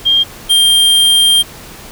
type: tone pair in turn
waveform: sine / square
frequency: 3207 / 3190 Hz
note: G7 / G7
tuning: +39 / +30 cents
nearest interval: unison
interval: 9 cents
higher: first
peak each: -7 dBFS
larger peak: neither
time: 0.05-0.24 / 0.49-1.43 s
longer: second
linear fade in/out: 20 ms
effects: pink hiss -33 dBFS RMS until 1.91 s